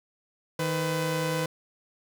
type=tone pair together; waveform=sawtooth; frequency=157.6 / 502.7 Hz; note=D#3 / B4; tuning=+23 / +31 cents; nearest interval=octave + minor sixth; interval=2008 cents; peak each=-25 dBFS; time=0.59-1.46 s; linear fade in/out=5 ms; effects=none